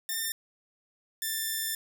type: tone pair in turn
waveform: 5% pulse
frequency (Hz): 1803 / 1775.1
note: A6 / A6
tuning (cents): +42 / +15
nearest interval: unison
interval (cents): 27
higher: first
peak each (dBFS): -19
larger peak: neither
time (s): 0.09-0.32 / 1.22-1.75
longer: second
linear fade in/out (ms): 2
effects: none